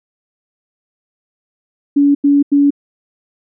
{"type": "tone bursts", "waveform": "sine", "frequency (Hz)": 284.5, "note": "C#4", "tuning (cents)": 45, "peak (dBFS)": -7, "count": 3, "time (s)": [1.96, 2.706], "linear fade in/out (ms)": 10, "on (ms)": 190, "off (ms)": 88, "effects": []}